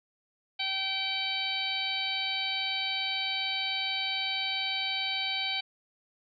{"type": "harmonic tone with a mistuned harmonic", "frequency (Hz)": 773, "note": "G5", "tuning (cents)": -24, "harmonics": [1, 2, 3, 4, 5, 6], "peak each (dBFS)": [-39, -44, -34, -34, -35, -37], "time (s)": [0.59, 5.61], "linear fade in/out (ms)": 10, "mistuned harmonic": 6, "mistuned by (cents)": -36, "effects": []}